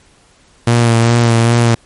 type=tone with vibrato; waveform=sawtooth; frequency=116.9 Hz; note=A#2; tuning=5 cents sharp; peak=-4 dBFS; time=0.67-1.75 s; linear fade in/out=5 ms; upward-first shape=sine; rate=2.5 Hz; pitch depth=30 cents each way; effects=pink hiss -49 dBFS RMS until 1.85 s + MP3 48 kbps